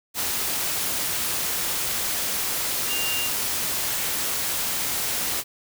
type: tone in noise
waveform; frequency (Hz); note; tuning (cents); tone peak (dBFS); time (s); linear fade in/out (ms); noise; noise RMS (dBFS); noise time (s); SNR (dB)
sine; 2794; F7; 0; -27; 2.87-3.3; 50; white; -26; 0.14-5.44; -4
effects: none